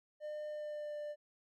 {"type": "tone with pitch glide", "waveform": "triangle", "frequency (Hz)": [603, 593.7], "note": ["D5", "D5"], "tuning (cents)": [46, 19], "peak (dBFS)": -38, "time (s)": [0.2, 1.16], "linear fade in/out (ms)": 50, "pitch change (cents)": -27, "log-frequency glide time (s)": [0.49, 0.97], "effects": []}